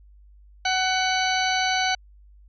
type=harmonic tone with a mistuned harmonic; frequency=748 Hz; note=F#5; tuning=19 cents sharp; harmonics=1 / 2 / 3 / 4 / 5 / 6 / 8; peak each=-24 / -27 / -29 / -30 / -31 / -32 / -33 dBFS; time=0.65-1.95 s; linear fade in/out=5 ms; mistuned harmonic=5; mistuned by=+99 cents; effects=added 50 Hz sine -48 dBFS peak until 2.48 s